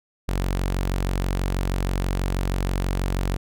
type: tone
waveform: sawtooth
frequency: 46.22 Hz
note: F#1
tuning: 1 cent flat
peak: -18 dBFS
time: 0.28-3.37 s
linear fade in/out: 10 ms
effects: none